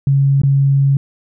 sine tone with dropouts, 138.2 Hz, C#3, 5 cents flat, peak -9 dBFS, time 0.07-0.97 s, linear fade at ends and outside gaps 2 ms, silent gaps 0.417-0.434 s, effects none

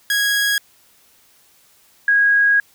sawtooth / sine tone pair in turn, 1653 / 1645.3 Hz, G#6 / G#6, -9 / -17 cents, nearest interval unison, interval 8 cents, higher first, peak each -12 / -11 dBFS, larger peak second, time 0.1-0.58 / 2.08-2.6 s, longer second, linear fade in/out 2 ms, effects white hiss -54 dBFS RMS until 2.74 s

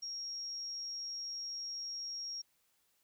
sine tone, 5588 Hz, F8, in tune, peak -39 dBFS, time 0.02-2.42 s, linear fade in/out 10 ms, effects white hiss -75 dBFS RMS until 3.03 s

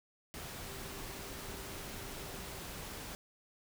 sine tone in noise, 392 Hz, G4, in tune, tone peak -54 dBFS, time 0.65-2.62 s, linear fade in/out 0 ms, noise pink, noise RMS -45 dBFS, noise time 0.34-3.15 s, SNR -12 dB, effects none

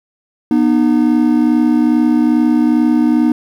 triangle tone pair together, 243 / 305.4 Hz, B3 / D#4, -28 / -32 cents, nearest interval major third, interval 396 cents, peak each -10 dBFS, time 0.51-3.32 s, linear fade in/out 2 ms, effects 7-bit

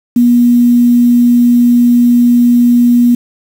sine tone with quantisation, 241 Hz, B3, 42 cents flat, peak -4 dBFS, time 0.16-3.15 s, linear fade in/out 5 ms, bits 5, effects none

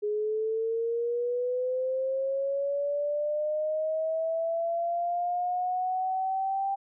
sine linear sweep, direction up, 415.3 to 789 Hz, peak -26 dBFS, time 0.02-6.76 s, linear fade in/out 20 ms, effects none

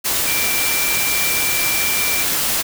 sine tone in noise, 2351 Hz, D7, 1 cent sharp, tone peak -22 dBFS, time 0.26-2.24 s, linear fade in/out 20 ms, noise white, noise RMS -19 dBFS, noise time 0.04-2.63 s, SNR -6 dB, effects none

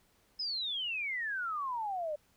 sine exponential sweep, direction down, 5180 to 580 Hz, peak -33 dBFS, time 0.39-2.16 s, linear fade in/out 10 ms, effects pink hiss -69 dBFS RMS until 2.36 s

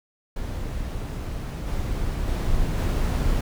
brown noise with level steps, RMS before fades -29 / -26 / -24 / -22 dBFS, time 0.36-3.41 s, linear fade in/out 5 ms, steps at 1.66 / 2.27 / 2.77 s, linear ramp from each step 20 ms, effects none

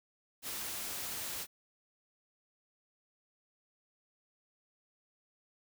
white noise, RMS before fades -40 dBFS, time 0.42-1.47 s, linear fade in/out 50 ms, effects none

